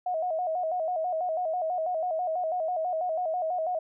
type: tone with vibrato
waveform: sine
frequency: 681 Hz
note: F5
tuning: 44 cents flat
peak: -26 dBFS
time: 0.06-3.79 s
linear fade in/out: 5 ms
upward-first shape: square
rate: 6.1 Hz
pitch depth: 110 cents each way
effects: none